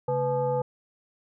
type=tone with frequency modulation; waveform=sine; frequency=498.8 Hz; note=B4; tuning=17 cents sharp; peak=-23 dBFS; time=0.08-0.62 s; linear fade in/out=5 ms; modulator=362 Hz; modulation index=0.94; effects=none